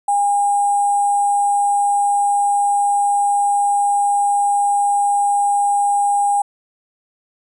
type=tone with sample-and-hold; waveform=sine; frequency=812 Hz; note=G#5; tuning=39 cents flat; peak=-13 dBFS; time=0.08-6.42 s; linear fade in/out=5 ms; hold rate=8820 Hz; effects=resampled to 24000 Hz